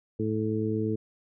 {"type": "harmonic tone", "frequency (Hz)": 108.8, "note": "A2", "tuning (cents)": -19, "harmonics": [1, 2, 3, 4], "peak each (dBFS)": [-31, -31, -31, -31], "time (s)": [0.19, 0.96], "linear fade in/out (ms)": 10, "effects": []}